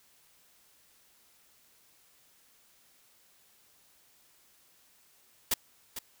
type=noise with echo; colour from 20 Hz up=white; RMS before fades=-27 dBFS; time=5.51-5.54 s; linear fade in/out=5 ms; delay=450 ms; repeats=1; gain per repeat=-11 dB; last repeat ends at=5.99 s; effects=white hiss -64 dBFS RMS until 6.2 s